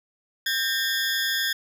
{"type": "ring-modulated tone", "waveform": "20% pulse", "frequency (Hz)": 1708, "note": "G#6", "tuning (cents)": 48, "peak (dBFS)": -15, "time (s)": [0.46, 1.53], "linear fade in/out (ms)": 5, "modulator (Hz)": 116, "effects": []}